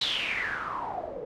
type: noise with low-pass filter sweep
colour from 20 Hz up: white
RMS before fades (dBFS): -32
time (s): 0.01-1.25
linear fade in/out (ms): 5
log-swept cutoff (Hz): 3900 to 460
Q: 8.1
effects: none